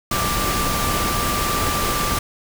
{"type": "tone in noise", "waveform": "sine", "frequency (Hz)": 1177, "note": "D6", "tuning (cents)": 3, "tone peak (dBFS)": -24, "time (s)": [0.11, 2.19], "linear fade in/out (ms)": 5, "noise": "pink", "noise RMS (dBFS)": -22, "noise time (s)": [0.11, 2.19], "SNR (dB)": -5, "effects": []}